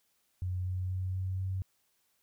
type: tone with pitch steps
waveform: sine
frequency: 91.3 / 92.09 / 92.9 / 93.7 / 94.52 Hz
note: F#2 / F#2 / F#2 / F#2 / F#2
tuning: -23 / -8 / +7 / +22 / +37 cents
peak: -31 dBFS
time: 0.42-1.62 s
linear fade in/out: 0 ms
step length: 240 ms
effects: white hiss -74 dBFS RMS until 2.22 s